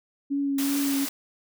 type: tone with vibrato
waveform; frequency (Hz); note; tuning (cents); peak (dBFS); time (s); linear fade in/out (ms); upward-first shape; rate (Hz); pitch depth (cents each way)
sine; 278.6; C#4; +9; -23; 0.3-1.06; 20; triangle; 2.6; 24
type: high-pass noise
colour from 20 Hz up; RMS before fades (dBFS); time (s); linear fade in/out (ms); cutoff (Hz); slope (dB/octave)
white; -32; 0.58-1.09; 5; 210; 48
effects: none